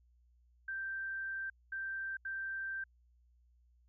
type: tone bursts at uneven times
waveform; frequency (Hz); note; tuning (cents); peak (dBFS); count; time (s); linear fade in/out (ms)
sine; 1568; G6; 0; -37; 3; 0.68-1.5 / 1.72-2.17 / 2.25-2.84; 5
effects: added 60 Hz sine -65 dBFS peak until 3.88 s